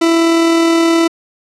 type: tone with amplitude modulation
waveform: 40% pulse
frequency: 331.9 Hz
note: E4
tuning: 12 cents sharp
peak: -7 dBFS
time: 0.01-1.08 s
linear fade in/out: 10 ms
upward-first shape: sine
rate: 39.2 Hz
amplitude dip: 25%
effects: low-pass 8000 Hz 12 dB/octave